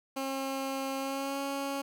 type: tone with pitch glide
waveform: 15% pulse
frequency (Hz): 269.5 to 276.8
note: C#4 to C#4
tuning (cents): -49 to -2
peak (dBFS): -26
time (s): 0.16-1.82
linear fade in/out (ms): 10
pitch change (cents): +47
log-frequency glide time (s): 0.97-1.4
effects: none